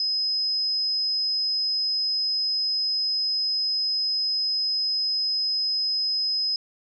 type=tone; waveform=sine; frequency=5070 Hz; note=D#8; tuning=32 cents sharp; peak=-22 dBFS; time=0-6.56 s; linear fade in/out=2 ms; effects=none